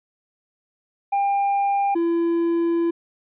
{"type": "tone pair in turn", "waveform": "triangle", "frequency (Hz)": [799, 337.4], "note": ["G5", "E4"], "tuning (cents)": [33, 40], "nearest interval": "octave + minor third", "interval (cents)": 1493, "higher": "first", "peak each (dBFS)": -16, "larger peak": "neither", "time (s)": [[1.12, 1.95], [1.95, 2.91]], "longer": "second", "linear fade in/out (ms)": 10, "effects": ["resampled to 8000 Hz"]}